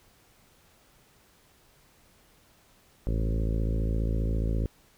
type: harmonic tone with a mistuned harmonic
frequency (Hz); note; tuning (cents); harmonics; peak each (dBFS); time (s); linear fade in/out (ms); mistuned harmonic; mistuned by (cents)
54.8; A1; -6; 1 / 2 / 3 / 4 / 5 / 6 / 7 / 8 / 9 / 10; -26 / -32 / -36 / -38 / -40 / -42 / -43 / -44 / -45 / -46; 3.07-4.66; 0; 1; -67
effects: pink hiss -61 dBFS RMS until 4.97 s